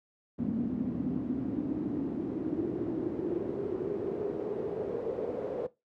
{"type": "noise with band-pass filter sweep", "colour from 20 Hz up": "brown", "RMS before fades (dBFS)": -33, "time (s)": [0.38, 5.67], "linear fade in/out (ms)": 10, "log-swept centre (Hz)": [230, 500], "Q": 5.9, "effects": ["noise-tail reverb RT60 0.2 s tail -17 dB re dry", "high-pass 100 Hz 12 dB/octave"]}